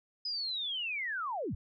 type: linear sweep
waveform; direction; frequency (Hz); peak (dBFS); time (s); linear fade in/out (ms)
sine; down; 5050 to 51.8; -33; 0.25-1.55; 5
effects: none